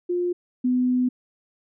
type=tone pair in turn; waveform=sine; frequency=353.9 / 250.9 Hz; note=F4 / B3; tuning=+23 / +28 cents; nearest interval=tritone; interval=595 cents; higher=first; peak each=-21 / -18 dBFS; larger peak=second; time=0.09-0.33 / 0.64-1.09 s; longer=second; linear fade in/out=10 ms; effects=none